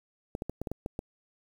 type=clicks; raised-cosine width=2 ms; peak=-20 dBFS; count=8; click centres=0.351 / 0.421 / 0.496 / 0.616 / 0.672 / 0.716 / 0.861 / 0.991 s; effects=8-bit